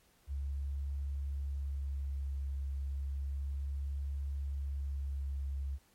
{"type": "tone with vibrato", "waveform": "sine", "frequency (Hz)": 69.3, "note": "C#2", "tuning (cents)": 0, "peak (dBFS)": -34, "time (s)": [0.27, 5.79], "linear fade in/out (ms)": 50, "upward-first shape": "sine", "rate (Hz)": 0.32, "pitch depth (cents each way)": 14, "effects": ["pink hiss -68 dBFS RMS until 5.94 s", "MP3 64 kbps"]}